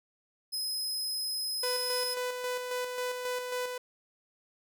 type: tone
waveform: sawtooth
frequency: 5090 Hz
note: D#8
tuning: 39 cents sharp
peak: -29 dBFS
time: 0.52-2.15 s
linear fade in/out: 20 ms
type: tone with tremolo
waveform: sawtooth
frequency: 498.3 Hz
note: B4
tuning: 15 cents sharp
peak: -27 dBFS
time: 1.63-3.78 s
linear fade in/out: 5 ms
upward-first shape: square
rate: 3.7 Hz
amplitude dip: 40%
effects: none